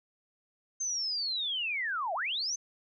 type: linear two-way sweep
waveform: sine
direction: down then up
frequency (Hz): 6320 to 622.3 to 6320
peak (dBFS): -30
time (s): 0.8-2.56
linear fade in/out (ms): 10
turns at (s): 2.14
effects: none